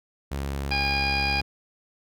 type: tone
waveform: sawtooth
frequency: 69.3 Hz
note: C#2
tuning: in tune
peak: -24 dBFS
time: 0.31-1.42 s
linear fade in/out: 10 ms
type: harmonic tone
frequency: 813 Hz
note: G#5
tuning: 37 cents flat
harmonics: 1 / 2 / 3 / 4 / 5 / 6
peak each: -29 / -35 / -26 / -39 / -39 / -30 dBFS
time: 0.71-1.41 s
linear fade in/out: 5 ms
effects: none